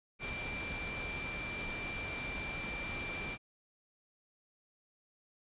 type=tone in noise; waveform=sine; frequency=2356 Hz; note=D7; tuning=5 cents sharp; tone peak=-40 dBFS; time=0.19-3.38 s; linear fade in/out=50 ms; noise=pink; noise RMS=-42 dBFS; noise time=0.19-3.38 s; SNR=-1 dB; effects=resampled to 8000 Hz